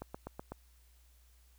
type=click train; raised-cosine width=1 ms; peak=-27 dBFS; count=5; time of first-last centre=0.02-0.52 s; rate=8 Hz; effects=added 60 Hz sine -61 dBFS peak until 1.58 s + white hiss -70 dBFS RMS until 1.58 s